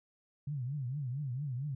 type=tone with vibrato; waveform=sine; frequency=134.5 Hz; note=C3; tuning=48 cents sharp; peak=-34 dBFS; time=0.47-1.75 s; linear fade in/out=5 ms; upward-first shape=triangle; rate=4.4 Hz; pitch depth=230 cents each way; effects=none